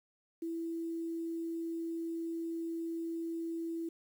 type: tone with quantisation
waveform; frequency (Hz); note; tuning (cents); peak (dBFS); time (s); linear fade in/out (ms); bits
sine; 331.6; E4; +10; -35; 0.42-3.89; 5; 10
effects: none